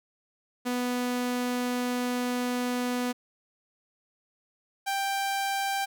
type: tone pair in turn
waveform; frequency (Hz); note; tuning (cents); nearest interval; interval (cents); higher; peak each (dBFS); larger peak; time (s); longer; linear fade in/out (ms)
sawtooth; 246.9 / 786.6; B3 / G5; 0 / +6; octave + minor sixth; 2006; second; -23; neither; 0.65-3.13 / 4.86-5.86; first; 20
effects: none